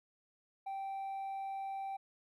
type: tone with hard clipping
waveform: triangle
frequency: 780 Hz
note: G5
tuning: 9 cents flat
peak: -37 dBFS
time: 0.66-1.97 s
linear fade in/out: 10 ms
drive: 1 dB
effects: none